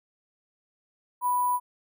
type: tone with sample-and-hold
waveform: sine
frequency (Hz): 987.8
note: B5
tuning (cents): 0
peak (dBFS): -22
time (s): 1.21-1.6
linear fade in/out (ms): 50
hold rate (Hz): 11025
effects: none